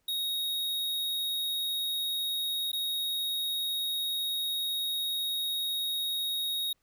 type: tone with dropouts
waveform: square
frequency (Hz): 3758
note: A#7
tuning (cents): +13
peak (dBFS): -30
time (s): 0.08-6.73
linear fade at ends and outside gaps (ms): 5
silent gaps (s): 2.717-2.73
effects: pink hiss -75 dBFS RMS until 6.82 s